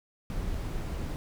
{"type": "noise with dropouts", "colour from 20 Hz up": "brown", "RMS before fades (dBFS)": -33, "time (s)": [0.3, 1.16], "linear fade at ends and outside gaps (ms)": 0, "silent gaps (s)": [0.544, 0.548], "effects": []}